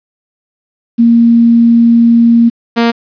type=tone pair in turn; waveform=sine / sawtooth; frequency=233.1 / 233.1 Hz; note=A#3 / A#3; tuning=0 / 0 cents; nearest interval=unison; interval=0 cents; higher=neither; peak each=-3 dBFS; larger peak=neither; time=0.98-2.5 / 2.76-2.92 s; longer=first; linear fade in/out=20 ms; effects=resampled to 11025 Hz + 7-bit